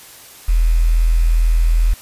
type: tone with quantisation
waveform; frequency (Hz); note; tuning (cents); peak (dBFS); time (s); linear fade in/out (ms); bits
sine; 41.2; E1; 0; -10; 0.48-1.94; 10; 6
effects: white hiss -40 dBFS RMS until 2.01 s + resampled to 32000 Hz